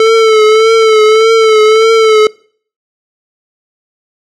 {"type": "tone with vibrato", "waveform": "square", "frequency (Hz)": 440, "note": "A4", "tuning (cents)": 0, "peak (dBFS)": -4, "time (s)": [0, 2.27], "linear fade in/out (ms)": 2, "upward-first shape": "triangle", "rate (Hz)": 1.7, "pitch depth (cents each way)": 50, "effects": ["noise-tail reverb RT60 0.5 s tail -23 dB re dry", "low-pass 5000 Hz 12 dB/octave"]}